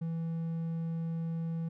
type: tone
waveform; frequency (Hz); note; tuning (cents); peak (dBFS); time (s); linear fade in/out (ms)
triangle; 164.81; E3; 0; -30; 0.01-1.69; 10
effects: none